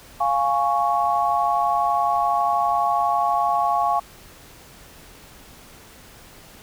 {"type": "chord", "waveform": "sine", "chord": "Db major", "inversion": "first", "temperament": "equal", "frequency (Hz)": [698.5, 830.6, 1108.7], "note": ["F5", "Ab5", "Db6"], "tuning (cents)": [0, 0, 0], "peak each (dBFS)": -22, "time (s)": [0.2, 4], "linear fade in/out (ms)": 10, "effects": ["pink hiss -46 dBFS RMS until 6.62 s"]}